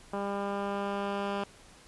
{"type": "tone with low-pass filter sweep", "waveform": "10% pulse", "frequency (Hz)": 200, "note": "G3", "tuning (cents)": 35, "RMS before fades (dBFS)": -33, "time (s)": [0.13, 1.44], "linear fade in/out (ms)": 5, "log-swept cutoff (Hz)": [1300, 3000], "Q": 0.78, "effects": ["pink hiss -55 dBFS RMS until 1.87 s", "resampled to 24000 Hz"]}